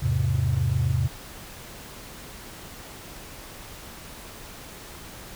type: chord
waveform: sine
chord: E augmented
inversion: none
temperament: equal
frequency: 82.41 / 103.83 / 130.81 Hz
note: E2 / G#2 / B#2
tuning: 0 / 0 / 0 cents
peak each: -26 / -25 / -23 dBFS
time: 0.02-1.08 s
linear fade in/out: 10 ms
effects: tanh soft clip ceiling -12 dBFS + pink hiss -42 dBFS RMS until 5.35 s